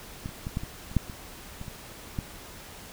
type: clicks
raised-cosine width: 5 ms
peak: -21 / -30 / -20 / -16 / -23 / -29 / -9 / -26 / -26 / -26 / -17 dBFS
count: 11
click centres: 0.259 / 0.291 / 0.469 / 0.571 / 0.635 / 0.915 / 0.967 / 1.098 / 1.614 / 1.682 / 2.188 s
effects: pink hiss -45 dBFS RMS until 2.92 s